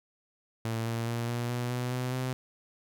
sawtooth tone with pitch steps, 113.6 / 115.59 / 117.61 / 119.66 / 121.75 / 123.88 / 126.05 / 128.25 Hz, A#2 / A#2 / A#2 / A#2 / B2 / B2 / B2 / C3, -44 / -14 / +16 / +46 / -24 / +6 / +36 / -34 cents, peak -26 dBFS, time 0.65-2.33 s, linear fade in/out 0 ms, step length 210 ms, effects none

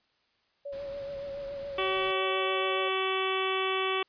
sine tone with vibrato, 560 Hz, C#5, 18 cents sharp, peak -35 dBFS, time 0.65-2.89 s, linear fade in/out 10 ms, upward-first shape triangle, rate 7.1 Hz, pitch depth 37 cents each way
pink noise, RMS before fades -50 dBFS, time 0.72-2.12 s, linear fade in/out 10 ms
harmonic tone, 380 Hz, F#4, 46 cents sharp, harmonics 1 / 2 / 3 / 4 / 5 / 6 / 7 / 8 / 9, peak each -31 / -38 / -32 / -43 / -41 / -37 / -36 / -38 / -38 dBFS, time 1.78-4.03 s, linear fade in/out 5 ms
effects white hiss -71 dBFS RMS until 4.08 s + resampled to 11025 Hz

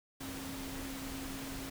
sine tone in noise, 269.4 Hz, C#4, 49 cents flat, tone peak -43 dBFS, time 0.2-1.7 s, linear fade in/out 10 ms, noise pink, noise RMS -44 dBFS, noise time 0.2-1.7 s, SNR -2 dB, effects none

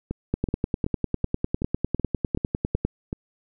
two click trains, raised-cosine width 3 ms, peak -9 / -15 dBFS, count 26 / 9, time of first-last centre 0.34-2.85 / 0.11-3.129 s, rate 9.96 / 2.65 Hz, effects none

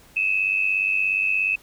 sine tone pair together, 2540 / 2637 Hz, D#7 / E7, +35 / 0 cents, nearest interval minor second, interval 65 cents, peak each -22 dBFS, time 0.16-1.56 s, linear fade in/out 10 ms, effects pink hiss -52 dBFS RMS until 1.62 s

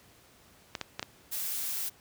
clicks, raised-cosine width 0.2 ms, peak -16 dBFS, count 4, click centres 0.752 / 0.813 / 0.995 / 1.028 s
blue noise, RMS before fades -34 dBFS, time 1.31-1.9 s, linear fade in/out 20 ms
effects pink hiss -59 dBFS RMS until 2 s + high-pass 60 Hz 12 dB/octave

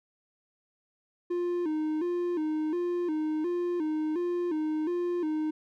triangle tone with vibrato, 329.6 Hz, E4, in tune, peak -25 dBFS, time 1.3-5.51 s, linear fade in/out 10 ms, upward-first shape square, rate 1.4 Hz, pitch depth 110 cents each way, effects none

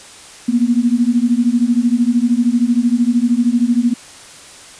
sine beating tone pair, 233.1 / 246.1 Hz, A#3 / B3, 0 / -6 cents, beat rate 13 Hz, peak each -14 dBFS, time 0.48-3.94 s, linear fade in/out 10 ms, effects white hiss -38 dBFS RMS until 4.79 s + resampled to 22050 Hz

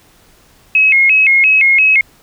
sine tone with vibrato, 2349 Hz, D7, in tune, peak -6 dBFS, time 0.75-2.01 s, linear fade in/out 2 ms, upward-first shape square, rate 2.9 Hz, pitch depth 150 cents each way, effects pink hiss -48 dBFS RMS until 2.22 s

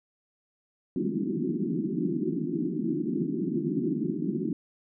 white band-pass noise, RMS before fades -29 dBFS, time 0.96-4.53 s, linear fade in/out 2 ms, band 150 to 370 Hz, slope 96 dB/octave, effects none

